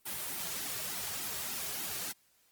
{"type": "noise with flanger", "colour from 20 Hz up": "white", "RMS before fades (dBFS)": -38, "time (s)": [0.05, 2.13], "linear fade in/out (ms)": 20, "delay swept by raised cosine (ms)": [1.7, 4], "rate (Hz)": 3.4, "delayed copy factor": -0.95, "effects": ["white hiss -69 dBFS RMS until 2.51 s", "Opus 32 kbps"]}